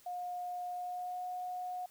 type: tone with pitch glide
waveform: sine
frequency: 716 to 726.4 Hz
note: F5 to F#5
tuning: +43 to -32 cents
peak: -37 dBFS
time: 0.06-1.86 s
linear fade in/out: 5 ms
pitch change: +25 cents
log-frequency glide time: 0.69-1.25 s
effects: white hiss -63 dBFS RMS until 1.9 s

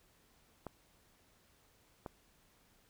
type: clicks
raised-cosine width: 1 ms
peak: -28 dBFS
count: 2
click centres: 0.667 / 2.062 s
effects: pink hiss -69 dBFS RMS until 2.89 s

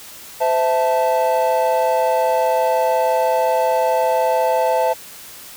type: chord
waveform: triangle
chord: A minor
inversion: first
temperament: equal with one note detuned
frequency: 513.7 / 659.3 / 880 Hz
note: C5 / E5 / A5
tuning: -32 / 0 / 0 cents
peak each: -17 dBFS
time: 0.4-4.94 s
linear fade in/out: 20 ms
effects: white hiss -38 dBFS RMS until 5.56 s

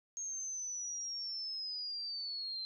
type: linear sweep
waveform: sine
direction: down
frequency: 6500 to 4098 Hz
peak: -38 dBFS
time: 0.17-2.65 s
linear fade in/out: 0 ms
effects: none

